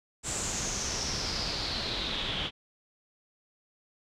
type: noise with low-pass filter sweep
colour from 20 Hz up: pink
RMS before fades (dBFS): -33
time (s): 0.23-2.51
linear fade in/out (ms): 50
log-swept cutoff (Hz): 7800 to 3200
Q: 6
effects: none